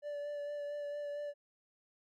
triangle tone with vibrato, 582 Hz, D5, 16 cents flat, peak -36 dBFS, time 0.02-1.34 s, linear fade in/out 50 ms, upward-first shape sine, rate 4.4 Hz, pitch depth 16 cents each way, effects none

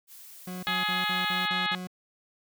blue noise, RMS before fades -48 dBFS, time 0.07-1.49 s, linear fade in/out 50 ms
40% pulse tone bursts, 182.4 Hz, F#3, 24 cents flat, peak -34 dBFS, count 7, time 0.47-1.872 s, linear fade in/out 5 ms, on 160 ms, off 47 ms
harmonic tone, 420 Hz, G#4, 19 cents sharp, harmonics 2 / 3 / 4 / 5 / 6 / 7 / 8 / 9 / 10, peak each -34 / -33 / -32 / -35 / -37 / -38 / -34 / -36 / -40 dBFS, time 0.67-1.75 s, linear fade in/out 0 ms
effects none

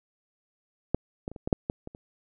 clicks, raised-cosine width 2 ms, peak -9 / -19 / -28 / -27 / -17 / -6 / -14 / -25 / -30 dBFS, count 9, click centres 0.946 / 1.279 / 1.316 / 1.362 / 1.475 / 1.528 / 1.699 / 1.874 / 1.949 s, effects none

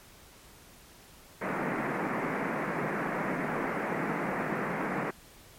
pink band-pass noise, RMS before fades -32 dBFS, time 1.41-5.11 s, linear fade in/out 10 ms, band 150 to 2200 Hz, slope 48 dB/octave, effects pink hiss -54 dBFS RMS until 5.58 s + MP3 64 kbps

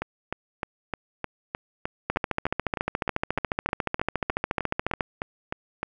two click trains, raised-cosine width 0.5 ms, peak -9 / -13 dBFS, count 42 / 20, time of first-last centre 2.1-5.008 / 0.02-5.83 s, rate 14.1 / 3.27 Hz, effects none

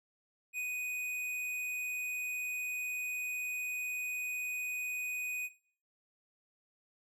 triangle tone with hard clipping, 2489 Hz, D#7, in tune, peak -36 dBFS, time 0.53-5.5 s, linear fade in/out 50 ms, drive 15 dB, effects noise-tail reverb RT60 0.5 s tail -17 dB re dry

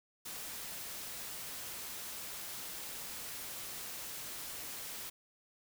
white noise, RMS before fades -44 dBFS, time 0.25-5.1 s, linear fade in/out 10 ms, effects none

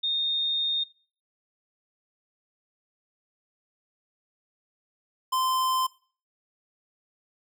sine / square tone pair in turn, 3674 / 1035.5 Hz, A#7 / C6, -26 / -18 cents, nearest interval octave + minor seventh, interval 2192 cents, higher first, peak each -24 / -24 dBFS, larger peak neither, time 0.03-0.84 / 5.32-5.87 s, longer first, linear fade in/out 10 ms, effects noise-tail reverb RT60 0.4 s tail -20 dB re dry

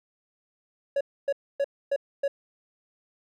triangle tone bursts, 559 Hz, C#5, 14 cents sharp, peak -20 dBFS, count 5, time 0.96-2.28 s, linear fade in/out 5 ms, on 48 ms, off 270 ms, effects none

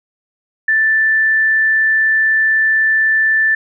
sine tone, 1764 Hz, A6, 4 cents sharp, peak -10 dBFS, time 0.68-3.55 s, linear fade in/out 5 ms, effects none

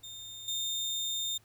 30% pulse tone with level steps, 3634 Hz, A#7, 45 cents flat, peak -40 / -29 dBFS, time 0.03-1.38 s, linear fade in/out 10 ms, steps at 0.48 s, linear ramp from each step 2 ms, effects added 107 Hz sine -63 dBFS peak until 1.44 s + pink hiss -65 dBFS RMS until 1.44 s

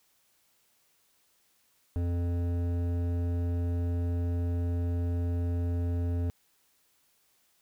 sine tone with hard clipping, 86.7 Hz, F2, 12 cents flat, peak -29 dBFS, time 1.96-6.3 s, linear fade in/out 0 ms, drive 12 dB, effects white hiss -69 dBFS RMS until 7.61 s

